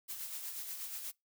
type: noise with tremolo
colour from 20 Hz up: blue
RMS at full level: -41 dBFS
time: 0.08-1.12 s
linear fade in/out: 20 ms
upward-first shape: sine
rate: 8.3 Hz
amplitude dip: 45%
effects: noise-tail reverb RT60 0.2 s tail -25 dB re dry